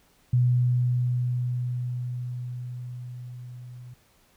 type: tone with level ramp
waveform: sine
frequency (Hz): 123.6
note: B2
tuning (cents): +2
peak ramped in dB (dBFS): -17 to -40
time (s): 0.33-3.94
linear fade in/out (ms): 5
effects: pink hiss -62 dBFS RMS until 4.36 s